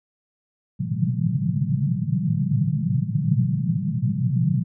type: band-pass noise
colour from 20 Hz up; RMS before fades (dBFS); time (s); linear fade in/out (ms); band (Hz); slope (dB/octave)
pink; -22; 0.79-4.64; 20; 110 to 200; 96
effects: none